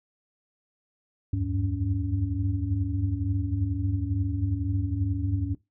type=tone cluster; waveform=sine; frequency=77.6 / 87.6 / 96.3 / 99.8 / 282.3 Hz; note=D#2 / F2 / G2 / G2 / C#4; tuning=-4 / +6 / -30 / +32 / +32 cents; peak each=-32 / -35 / -36 / -27 / -32 dBFS; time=1.33-5.55 s; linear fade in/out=5 ms; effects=noise-tail reverb RT60 0.2 s tail -19 dB re dry